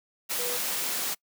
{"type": "tone in noise", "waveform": "sine", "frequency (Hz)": 488.6, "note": "B4", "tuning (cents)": -19, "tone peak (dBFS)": -34, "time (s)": [0.38, 0.58], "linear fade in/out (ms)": 20, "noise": "white", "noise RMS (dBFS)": -30, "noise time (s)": [0.29, 1.15], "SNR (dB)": -7, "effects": ["noise-tail reverb RT60 0.1 s tail -25 dB re dry", "high-pass 200 Hz 12 dB/octave"]}